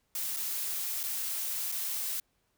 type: noise with dropouts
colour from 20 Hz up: blue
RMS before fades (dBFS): -34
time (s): 0.15-2.2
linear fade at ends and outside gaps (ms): 2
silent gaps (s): 0.364-0.368 / 1.031-1.036 / 1.718-1.722
effects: pink hiss -75 dBFS RMS until 2.57 s